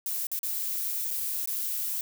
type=noise with dropouts; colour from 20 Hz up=violet; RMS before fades=-31 dBFS; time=0.06-2.01 s; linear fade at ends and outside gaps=1 ms; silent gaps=0.269-0.316 / 0.391-0.431 / 1.106-1.11 / 1.458-1.474 s; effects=none